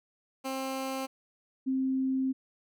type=tone pair in turn; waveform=15% pulse / sine; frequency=265.5 / 263.5 Hz; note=C4 / C4; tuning=+25 / +12 cents; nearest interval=unison; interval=13 cents; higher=first; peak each=-26 dBFS; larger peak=neither; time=0.44-1.07 / 1.66-2.33 s; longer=second; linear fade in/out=20 ms; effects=none